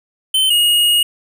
square tone pair in turn, 3077 / 2873 Hz, G7 / F7, -33 / +48 cents, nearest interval minor second, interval 119 cents, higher first, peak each -12 / -11 dBFS, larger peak second, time 0.34-0.5 / 0.5-1.03 s, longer second, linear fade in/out 5 ms, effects none

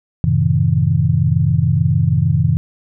sine chord, F# diminished seventh, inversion none, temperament just, 92.5 / 111 / 133.2 / 159.84 Hz, F#2 / A2 / C3 / Eb3, 0 / +16 / +31 / +47 cents, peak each -18 / -19 / -16 / -16 dBFS, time 0.24-2.57 s, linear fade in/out 0 ms, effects none

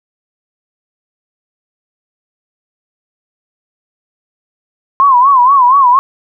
sine tone with vibrato, 1046.5 Hz, C6, in tune, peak -4 dBFS, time 5-5.99 s, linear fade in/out 0 ms, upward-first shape sine, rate 4.2 Hz, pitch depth 140 cents each way, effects none

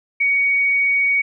sine tone, 2243 Hz, C#7, 20 cents sharp, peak -14 dBFS, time 0.2-1.22 s, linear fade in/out 10 ms, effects none

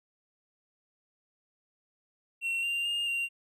triangle tone with pitch steps, 2725 / 2782 / 2823 / 2767 Hz, F7 / F7 / F7 / F7, -43 / -7 / +18 / -17 cents, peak -27 dBFS, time 2.41-3.29 s, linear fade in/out 50 ms, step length 220 ms, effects none

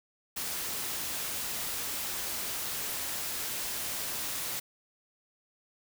white noise, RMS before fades -35 dBFS, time 0.36-4.6 s, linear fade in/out 10 ms, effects none

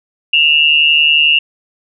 sine tone pair together, 2702 / 2853 Hz, E7 / F7, +42 / +36 cents, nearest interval minor second, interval 94 cents, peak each -10 dBFS, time 0.33-1.39 s, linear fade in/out 5 ms, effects none

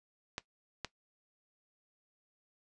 clicks, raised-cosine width 0.2 ms, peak -19 dBFS, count 2, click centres 0.381 / 0.847 s, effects noise-tail reverb RT60 0.1 s tail -18 dB re dry + resampled to 22050 Hz

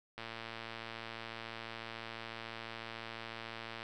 click train, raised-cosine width 0.3 ms, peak -27 dBFS, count 417, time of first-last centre 0.18-3.829 s, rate 114 Hz, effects none

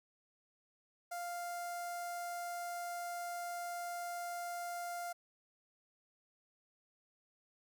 sawtooth tone with notch filter, 698.5 Hz, F5, in tune, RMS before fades -42 dBFS, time 1.11-5.13 s, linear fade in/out 10 ms, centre 3100 Hz, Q 0.73, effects none

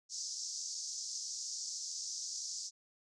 pink band-pass noise, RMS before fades -42 dBFS, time 0.09-2.71 s, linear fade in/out 50 ms, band 5000 to 6900 Hz, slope 48 dB/octave, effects none

